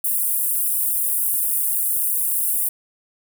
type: high-pass noise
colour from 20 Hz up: pink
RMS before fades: -21 dBFS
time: 0.04-2.69 s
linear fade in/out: 5 ms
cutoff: 9400 Hz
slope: 48 dB/octave
effects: none